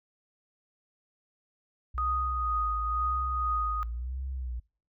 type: tone with vibrato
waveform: sine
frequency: 60.8 Hz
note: B1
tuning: 26 cents flat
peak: -32 dBFS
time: 1.94-4.6 s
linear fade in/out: 10 ms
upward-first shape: sine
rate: 0.97 Hz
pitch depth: 150 cents each way
type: tone with tremolo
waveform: sine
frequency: 1244.5 Hz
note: D#6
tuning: in tune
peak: -26 dBFS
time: 1.98-3.83 s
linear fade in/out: 0 ms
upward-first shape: triangle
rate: 2.1 Hz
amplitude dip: 40%
effects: noise-tail reverb RT60 0.4 s tail -25 dB re dry